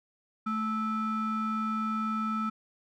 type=ring-modulated tone; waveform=triangle; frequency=546 Hz; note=C#5; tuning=26 cents flat; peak=-23 dBFS; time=0.46-2.5 s; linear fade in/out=10 ms; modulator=765 Hz; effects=none